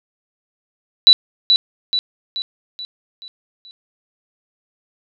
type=tone with echo; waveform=sine; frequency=3951 Hz; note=B7; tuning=in tune; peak=-3 dBFS; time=1.07-1.13 s; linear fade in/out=0 ms; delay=430 ms; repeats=6; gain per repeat=-6 dB; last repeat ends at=3.71 s; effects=none